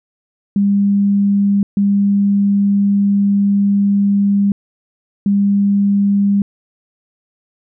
sine tone bursts at uneven times, 200.6 Hz, G3, 40 cents sharp, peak -10 dBFS, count 3, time 0.56-1.63 / 1.77-4.52 / 5.26-6.42 s, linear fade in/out 2 ms, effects none

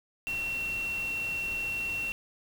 sine tone in noise, 2723 Hz, F7, 44 cents flat, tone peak -30 dBFS, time 0.27-2.12 s, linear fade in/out 0 ms, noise pink, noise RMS -44 dBFS, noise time 0.27-2.12 s, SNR +11 dB, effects none

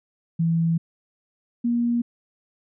sine tone pair in turn, 165.5 / 237.5 Hz, E3 / A#3, +7 / +33 cents, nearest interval tritone, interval 626 cents, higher second, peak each -18 / -19 dBFS, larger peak first, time 0.39-0.78 / 1.64-2.02 s, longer first, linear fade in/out 10 ms, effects none

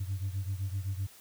sine beating tone pair, 94.3 / 102.1 Hz, F#2 / G#2, +33 / -29 cents, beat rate 7.8 Hz, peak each -32 / -35 dBFS, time 0-1.07 s, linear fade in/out 10 ms, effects tanh soft clip ceiling -27 dBFS + white hiss -55 dBFS RMS until 1.2 s

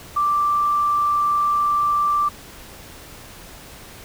sine tone, 1174.7 Hz, D6, in tune, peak -16 dBFS, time 0.16-2.29 s, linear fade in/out 10 ms, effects pink hiss -41 dBFS RMS until 4.04 s

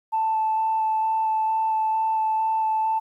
sine tone with vibrato, 880 Hz, A5, in tune, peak -19 dBFS, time 0.12-3 s, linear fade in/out 20 ms, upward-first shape square, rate 2.2 Hz, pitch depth 8 cents each way, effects tanh soft clip ceiling -15 dBFS + 10-bit

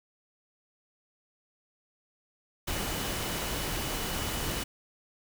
sine tone in noise, 2960 Hz, F#7, in tune, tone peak -44 dBFS, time 2.67-4.64 s, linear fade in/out 10 ms, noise pink, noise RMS -33 dBFS, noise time 2.67-4.64 s, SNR -14 dB, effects none

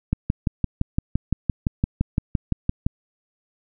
click train, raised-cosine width 5 ms, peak -7 dBFS, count 17, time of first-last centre 0.13-2.865 s, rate 5.85 Hz, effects none

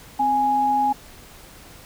sine tone pair together, 261.6 / 830.6 Hz, C4 / G#5, 0 / 0 cents, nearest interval octave + minor sixth, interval 2000 cents, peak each -28 / -17 dBFS, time 0.19-0.93 s, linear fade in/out 10 ms, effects pink hiss -45 dBFS RMS until 1.85 s

